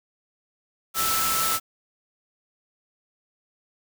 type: tone in noise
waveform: sine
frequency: 1318.5 Hz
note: E6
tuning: in tune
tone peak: -26 dBFS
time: 0.94-1.6 s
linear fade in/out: 50 ms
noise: white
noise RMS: -25 dBFS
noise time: 0.94-1.6 s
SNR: -4 dB
effects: none